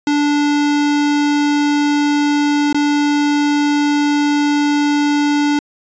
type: tone with dropouts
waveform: square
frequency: 291.9 Hz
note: D4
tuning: 10 cents flat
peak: -13 dBFS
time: 0.07-5.59 s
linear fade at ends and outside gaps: 2 ms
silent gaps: 2.728-2.745 s
effects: resampled to 16000 Hz